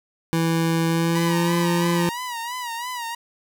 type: tone with pitch glide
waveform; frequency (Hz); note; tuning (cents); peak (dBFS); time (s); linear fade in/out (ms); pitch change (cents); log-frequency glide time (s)
25% pulse; 164.81 to 172.11; E3 to F3; 0 to -25; -15; 0.33-2.09; 0; +75; 0.88-1.55
type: tone with vibrato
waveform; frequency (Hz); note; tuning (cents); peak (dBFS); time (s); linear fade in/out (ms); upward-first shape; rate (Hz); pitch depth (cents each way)
sawtooth; 962; B5; -46; -24; 1.15-3.15; 5; sine; 3; 83
effects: none